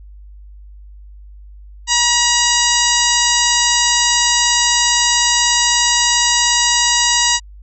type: harmonic tone with a mistuned harmonic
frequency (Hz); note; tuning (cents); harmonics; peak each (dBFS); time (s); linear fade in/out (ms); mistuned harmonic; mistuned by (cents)
957; A#5; +45; 1 / 2 / 3 / 4 / 5 / 6 / 7 / 8; -20 / -20 / -20 / -20 / -20 / -20 / -20 / -20; 1.87-7.4; 50; 6; +23
effects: added 50 Hz sine -35 dBFS peak until 7.62 s